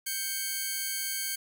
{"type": "tone pair together", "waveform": "5% pulse", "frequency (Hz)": [1568, 2216], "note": ["G6", "C#7"], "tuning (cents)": [0, -1], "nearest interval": "tritone", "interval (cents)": 599, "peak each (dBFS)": -23, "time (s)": [0.06, 1.36], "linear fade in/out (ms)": 10, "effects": []}